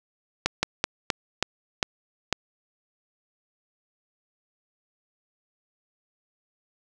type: slowing click train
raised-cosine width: 0.2 ms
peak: -4 dBFS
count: 7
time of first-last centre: 0.46-2.327 s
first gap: 170 ms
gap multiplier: 1.24
effects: none